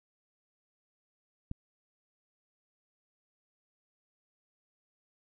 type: click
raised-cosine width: 5 ms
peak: -24 dBFS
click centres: 1.514 s
effects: none